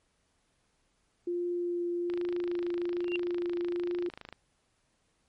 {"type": "tone with vibrato", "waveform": "sine", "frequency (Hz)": 349.2, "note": "F4", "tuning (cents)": 0, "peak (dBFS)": -29, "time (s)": [1.27, 4.09], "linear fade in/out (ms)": 5, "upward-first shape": "triangle", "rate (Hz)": 1.2, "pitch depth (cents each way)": 9}
{"type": "click train", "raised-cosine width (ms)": 0.3, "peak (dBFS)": -27, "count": 60, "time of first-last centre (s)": [2.1, 4.326], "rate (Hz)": 26.5}
{"type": "tone with exponential growth", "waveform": "sine", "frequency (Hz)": 2770, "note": "F7", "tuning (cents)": -15, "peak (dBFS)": -28, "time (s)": [3.02, 3.16], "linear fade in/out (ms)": 1, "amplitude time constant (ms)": 29}
{"effects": ["pink hiss -73 dBFS RMS until 5.28 s", "MP3 48 kbps"]}